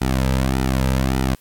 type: tone with flanger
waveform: sawtooth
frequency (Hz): 65.41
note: C2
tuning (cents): 0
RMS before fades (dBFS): -19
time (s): 0.01-1.35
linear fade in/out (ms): 5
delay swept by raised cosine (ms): 1.8 to 2.8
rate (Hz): 1.7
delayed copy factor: -0.75
effects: white hiss -55 dBFS RMS until 1.4 s + AAC 64 kbps